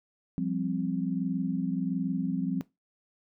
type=chord; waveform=sine; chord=F suspended second; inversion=none; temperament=equal; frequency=174.61 / 196 / 261.6 Hz; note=F3 / G3 / C4; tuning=0 / 0 / 0 cents; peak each=-31 / -33 / -31 dBFS; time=0.38-2.61 s; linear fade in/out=0 ms; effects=noise-tail reverb RT60 0.2 s tail -18 dB re dry